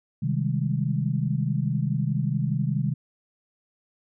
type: chord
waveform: sine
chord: Ab major seventh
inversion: first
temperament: equal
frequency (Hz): 130.81 / 155.56 / 196 / 207.7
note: C3 / Eb3 / G3 / Ab3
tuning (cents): 0 / 0 / 0 / 0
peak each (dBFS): -26 / -26 / -31 / -32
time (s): 0.22-2.94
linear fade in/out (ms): 10
effects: none